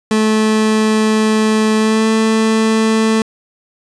30% pulse tone with pitch glide, 217.2 to 221.1 Hz, A3 to A3, -22 to +9 cents, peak -8 dBFS, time 0.11-3.22 s, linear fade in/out 2 ms, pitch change +31 cents, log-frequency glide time 1.77-2.08 s, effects resampled to 22050 Hz + 8-bit

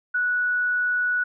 sine tone, 1472 Hz, F#6, 9 cents flat, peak -20 dBFS, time 0.14-1.24 s, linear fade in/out 10 ms, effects none

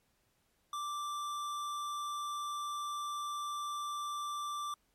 sine tone with tanh clipping, 1174.7 Hz, D6, in tune, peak -38 dBFS, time 0.73-4.74 s, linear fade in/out 2 ms, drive 18 dB, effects pink hiss -75 dBFS RMS until 4.94 s + MP3 64 kbps

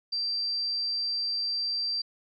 sine tone, 4699 Hz, D8, in tune, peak -27 dBFS, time 0.12-2.02 s, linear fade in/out 10 ms, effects none

